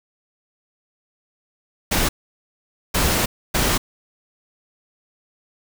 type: noise bursts at uneven times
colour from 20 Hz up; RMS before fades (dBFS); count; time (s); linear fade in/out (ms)
pink; -19; 3; 1.91-2.09 / 2.94-3.26 / 3.54-3.78; 10
effects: none